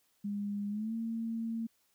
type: tone with pitch glide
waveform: sine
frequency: 203.7 to 227.3 Hz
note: G#3 to A#3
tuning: -33 to -43 cents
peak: -33 dBFS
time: 0.24-1.67 s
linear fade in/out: 10 ms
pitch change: +190 cents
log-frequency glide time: 0.69-0.94 s
effects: white hiss -73 dBFS RMS until 1.94 s